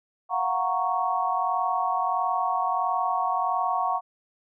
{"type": "chord", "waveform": "sine", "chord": "Gb major seventh", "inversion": "third", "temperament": "equal", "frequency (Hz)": [698.5, 740, 932.3, 1108.7], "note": ["F5", "Gb5", "Bb5", "Db6"], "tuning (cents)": [0, 0, 0, 0], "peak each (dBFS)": [-31, -27, -29, -27], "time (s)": [0.29, 4.01], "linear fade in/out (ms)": 50, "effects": []}